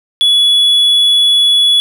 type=tone; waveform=triangle; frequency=3399 Hz; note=G#7; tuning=39 cents sharp; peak=-5 dBFS; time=0.21-1.8 s; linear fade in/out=0 ms; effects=none